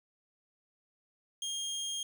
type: tone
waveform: 25% pulse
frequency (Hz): 3228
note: G#7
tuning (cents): -50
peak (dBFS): -31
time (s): 1.42-2.03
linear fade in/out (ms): 2
effects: none